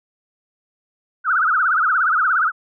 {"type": "tone with vibrato", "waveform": "sine", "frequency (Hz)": 1375, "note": "F6", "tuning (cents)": -27, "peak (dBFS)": -14, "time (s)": [1.24, 2.52], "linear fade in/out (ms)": 50, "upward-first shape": "triangle", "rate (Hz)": 17, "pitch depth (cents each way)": 230, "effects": []}